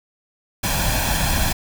pink noise with comb filter, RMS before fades -20 dBFS, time 0.63-1.53 s, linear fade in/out 10 ms, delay 1.2 ms, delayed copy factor +0.7, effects none

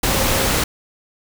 sine tone in noise, 536 Hz, C5, 42 cents sharp, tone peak -26 dBFS, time 0.08-0.47 s, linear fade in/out 5 ms, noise pink, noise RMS -18 dBFS, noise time 0.03-0.64 s, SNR -11 dB, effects none

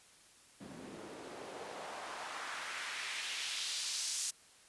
white noise with band-pass filter sweep, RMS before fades -42 dBFS, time 0.6-4.31 s, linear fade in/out 10 ms, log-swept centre 210 to 6900 Hz, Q 1.4, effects white hiss -62 dBFS RMS until 4.68 s + resampled to 24000 Hz

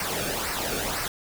pink noise with flanger, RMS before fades -29 dBFS, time 0-1.08 s, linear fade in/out 2 ms, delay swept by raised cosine 0.28 to 1.02 ms, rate 2 Hz, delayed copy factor -0.6, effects none

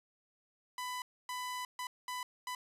sawtooth tone bursts at uneven times, 998 Hz, B5, 18 cents sharp, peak -34 dBFS, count 5, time 0.78-1.02 / 1.29-1.65 / 1.79-1.87 / 2.08-2.23 / 2.47-2.55 s, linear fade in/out 2 ms, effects resampled to 32000 Hz

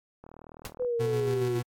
click train, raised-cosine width 1 ms, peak -32 dBFS, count 25, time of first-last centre 0.24-0.848 s, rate 39.5 Hz
pink noise with exponential decay, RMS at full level -32 dBFS, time 0.65-0.74 s, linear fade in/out 1 ms, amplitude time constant 18 ms
sine exponential sweep, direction down, 505 to 352.6 Hz, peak -26 dBFS, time 0.79-1.6 s, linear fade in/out 20 ms
40% pulse tone with tremolo, 122.1 Hz, B2, 19 cents flat, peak -28 dBFS, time 0.99-1.63 s, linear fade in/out 20 ms, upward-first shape square, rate 7.1 Hz, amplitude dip 30%
effects AAC 64 kbps

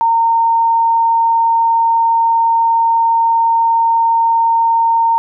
sine tone, 917 Hz, A#5, 29 cents flat, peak -9 dBFS, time 0.01-5.18 s, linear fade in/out 0 ms, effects none

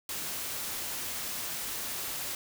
white noise, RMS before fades -36 dBFS, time 0.09-2.35 s, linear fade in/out 2 ms, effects none

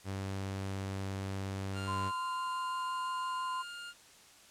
sawtooth tone, 97 Hz, G2, 18 cents flat, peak -32 dBFS, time 0.04-2.12 s, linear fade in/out 50 ms
25% pulse tone with pitch glide, 1396.9 to 1409.9 Hz, F6 to F6, 0 to +16 cents, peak -39 dBFS, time 1.73-3.94 s, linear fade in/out 50 ms, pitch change +16 cents, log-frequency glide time 2.03-3.14 s
sine tone with vibrato, 1029 Hz, C6, 29 cents flat, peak -34 dBFS, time 1.87-3.63 s, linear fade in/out 20 ms, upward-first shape sine, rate 5.9 Hz, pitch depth 9 cents each way
effects white hiss -58 dBFS RMS until 4.5 s + low-pass 9000 Hz 12 dB/octave

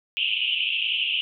white band-pass noise, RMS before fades -25 dBFS, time 0.17-1.21 s, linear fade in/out 0 ms, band 2600 to 3100 Hz, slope 96 dB/octave, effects none

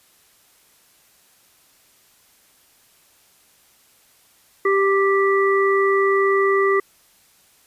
harmonic tone, 392.4 Hz, G4, 2 cents sharp, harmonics 1 / 3 / 5, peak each -16 / -21 / -23 dBFS, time 4.65-6.8 s, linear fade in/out 5 ms, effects white hiss -56 dBFS RMS until 7.66 s + resampled to 32000 Hz

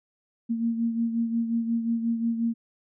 sine beating tone pair, 230 / 235.6 Hz, A#3 / A#3, -23 / +19 cents, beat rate 5.6 Hz, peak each -24 / -32 dBFS, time 0.49-2.54 s, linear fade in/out 20 ms, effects none

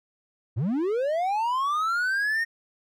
triangle linear sweep, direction up, 93 to 1864.7 Hz, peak -21 dBFS, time 0.56-2.45 s, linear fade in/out 20 ms, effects none

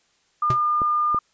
sine tone, 1208 Hz, D6, 48 cents sharp, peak -18 dBFS, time 0.42-1.19 s, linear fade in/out 5 ms
square tone with exponential decay, 125.7 Hz, B2, 31 cents sharp, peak -19 dBFS, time 0.5-0.6 s, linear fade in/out 2 ms, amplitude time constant 20 ms
clicks, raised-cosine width 2 ms, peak -17 dBFS, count 2, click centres 0.818 / 1.146 s
effects white hiss -64 dBFS RMS until 1.33 s + resampled to 16000 Hz

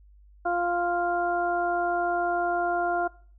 harmonic tone, 349.2 Hz, F4, in tune, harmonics 1 / 2 / 3 / 4, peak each -30 / -25 / -36 / -31 dBFS, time 0.45-3.08 s, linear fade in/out 10 ms, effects noise-tail reverb RT60 0.5 s tail -22 dB re dry + added 50 Hz sine -51 dBFS peak until 3.38 s

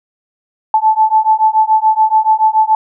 sine beating tone pair, 869 / 876 Hz, A5 / A5, -22 / -8 cents, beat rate 7 Hz, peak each -11 dBFS, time 0.74-2.75 s, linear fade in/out 2 ms, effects none

